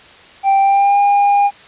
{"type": "tone with pitch glide", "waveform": "triangle", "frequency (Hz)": [784, 809.3], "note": ["G5", "G#5"], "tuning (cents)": [0, -45], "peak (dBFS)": -7, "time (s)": [0.43, 1.51], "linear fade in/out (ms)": 50, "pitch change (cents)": 55, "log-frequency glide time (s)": [0.61, 0.99], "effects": ["white hiss -41 dBFS RMS until 1.67 s", "resampled to 8000 Hz"]}